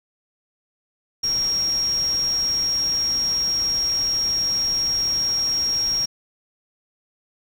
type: tone in noise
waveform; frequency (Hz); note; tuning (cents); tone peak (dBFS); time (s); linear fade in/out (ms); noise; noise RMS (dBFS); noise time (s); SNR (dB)
sine; 5588; F8; 0; -19; 1.23-6.06; 10; pink; -37; 1.23-6.06; +15
effects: none